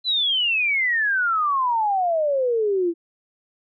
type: exponential sweep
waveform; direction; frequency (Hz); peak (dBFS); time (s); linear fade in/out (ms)
sine; down; 4076 to 329.6; -18; 0.04-2.94; 50
effects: none